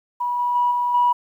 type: tone with level steps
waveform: sine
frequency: 973 Hz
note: B5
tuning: 26 cents flat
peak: -20 / -18 / -15 / -18 / -13 dBFS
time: 0.2-1.13 s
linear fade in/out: 10 ms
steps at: 0.39 / 0.55 / 0.71 / 0.94 s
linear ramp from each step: 5 ms
effects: tanh soft clip ceiling -9 dBFS + 9-bit